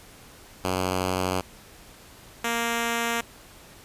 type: tone pair in turn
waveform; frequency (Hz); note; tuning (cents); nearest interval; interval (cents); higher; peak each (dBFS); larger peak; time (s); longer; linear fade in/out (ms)
5% pulse; 92.5 / 233.1; F#2 / A#3; 0 / 0; octave + major third; 1600; second; -13; neither; 0.64-1.41 / 2.44-3.21; neither; 5
effects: pink hiss -49 dBFS RMS until 3.84 s + resampled to 32000 Hz